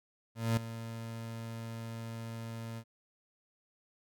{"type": "tone with ADSR envelope", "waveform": "30% pulse", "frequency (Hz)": 114.3, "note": "A#2", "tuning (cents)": -34, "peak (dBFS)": -23, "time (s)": [0.35, 2.84], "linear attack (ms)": 220, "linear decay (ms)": 4, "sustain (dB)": -14, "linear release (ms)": 63, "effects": []}